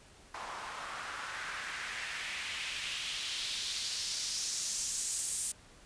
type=noise with band-pass filter sweep; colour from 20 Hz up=white; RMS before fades=-38 dBFS; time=0.34-5.52 s; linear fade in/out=5 ms; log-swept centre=910 to 8900 Hz; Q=2; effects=pink hiss -58 dBFS RMS until 5.85 s + resampled to 22050 Hz